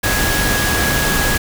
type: tone in noise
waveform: sine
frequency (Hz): 1661.2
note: G#6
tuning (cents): 0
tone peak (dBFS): -20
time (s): 0.03-1.38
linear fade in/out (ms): 10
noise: pink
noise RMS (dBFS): -17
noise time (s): 0.03-1.38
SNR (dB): -6
effects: none